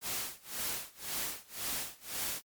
white noise with tremolo, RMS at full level -35 dBFS, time 0.01-2.42 s, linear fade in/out 50 ms, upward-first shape sine, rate 1.9 Hz, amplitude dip 95%, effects MP3 96 kbps

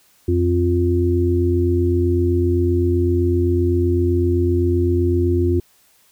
harmonic tone, 87.8 Hz, F2, 10 cents sharp, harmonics 1 / 3 / 4, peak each -17 / -23 / -18 dBFS, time 0.28-5.6 s, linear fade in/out 5 ms, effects white hiss -56 dBFS RMS until 6.11 s

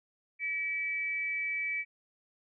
sine tone pair together, 1934.1 / 2300 Hz, B6 / D7, -37 / -37 cents, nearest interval minor third, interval 300 cents, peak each -40 / -31 dBFS, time 0.39-1.85 s, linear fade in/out 50 ms, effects none

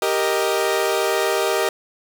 sawtooth chord, Eb major, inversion first, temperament equal, 392 / 466.2 / 622.3 Hz, G4 / Bb4 / Eb5, 0 / 0 / 0 cents, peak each -18 / -19 / -19 dBFS, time 0.02-1.69 s, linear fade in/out 2 ms, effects none

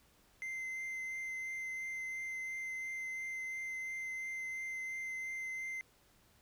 triangle tone with vibrato, 2074 Hz, C7, 16 cents flat, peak -37 dBFS, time 0.42-5.81 s, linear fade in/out 0 ms, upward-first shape triangle, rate 2.9 Hz, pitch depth 12 cents each way, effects pink hiss -68 dBFS RMS until 6.41 s

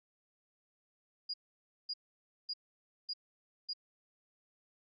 sine tone bursts, 4858 Hz, D#8, 42 cents flat, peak -35 dBFS, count 5, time 1.29-3.735 s, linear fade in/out 10 ms, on 49 ms, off 550 ms, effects none

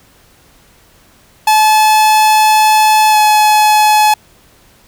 45% pulse tone with pitch glide, 862 to 851.6 Hz, A5 to G#5, -36 to +43 cents, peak -6 dBFS, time 1.47-4.14 s, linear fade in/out 5 ms, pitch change -21 cents, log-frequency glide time 3.11-3.16 s, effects pink hiss -47 dBFS RMS until 4.87 s

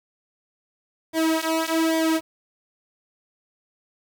sawtooth tone with flanger, 323 Hz, E4, 35 cents flat, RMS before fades -22 dBFS, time 1.13-2.21 s, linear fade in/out 50 ms, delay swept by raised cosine 0.72 to 3.72 ms, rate 1.2 Hz, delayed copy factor -0.95, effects 8-bit

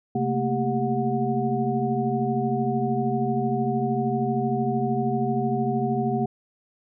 sine tone cluster, 132.2 / 219.7 / 232.7 / 395.1 / 730 Hz, C3 / A3 / A#3 / G4 / F#5, +18 / -2 / -3 / +14 / -24 cents, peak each -28 dBFS, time 0.15-6.26 s, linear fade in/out 5 ms, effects none

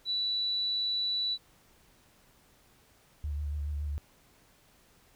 sine tone, 3951 Hz, B7, in tune, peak -28 dBFS, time 0.05-1.38 s, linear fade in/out 50 ms
sine tone with vibrato, 73.42 Hz, D2, in tune, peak -31 dBFS, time 3.24-3.98 s, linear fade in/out 0 ms, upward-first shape sine, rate 7.1 Hz, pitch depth 35 cents each way
effects pink hiss -63 dBFS RMS until 5.15 s

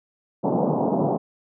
pink band-pass noise, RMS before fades -22 dBFS, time 0.43-1.18 s, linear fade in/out 20 ms, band 140 to 910 Hz, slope 48 dB/octave, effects none

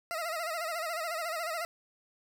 20% pulse tone with vibrato, 659.3 Hz, E5, in tune, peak -28 dBFS, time 0.11-1.65 s, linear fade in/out 0 ms, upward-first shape sine, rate 14 Hz, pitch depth 100 cents each way, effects none

